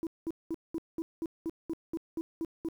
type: tone bursts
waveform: sine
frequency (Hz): 327.8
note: E4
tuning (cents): -10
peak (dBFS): -29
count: 12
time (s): 0.03-2.686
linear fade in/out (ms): 0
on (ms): 38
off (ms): 200
effects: tanh soft clip ceiling -28 dBFS + 10-bit